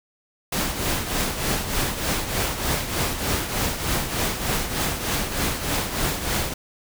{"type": "noise with tremolo", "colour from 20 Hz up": "pink", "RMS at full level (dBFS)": -22, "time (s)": [0.52, 6.54], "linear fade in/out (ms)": 5, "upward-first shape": "triangle", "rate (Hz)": 3.3, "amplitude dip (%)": 65, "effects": []}